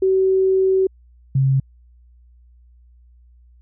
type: tone pair in turn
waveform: sine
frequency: 380 / 134.35 Hz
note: F#4 / C3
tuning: +46 / +46 cents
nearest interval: octave + tritone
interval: 1800 cents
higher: first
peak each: -13 dBFS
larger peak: neither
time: 0.02-0.87 / 1.35-1.6 s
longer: first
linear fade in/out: 5 ms
effects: added 60 Hz sine -47 dBFS peak until 3.61 s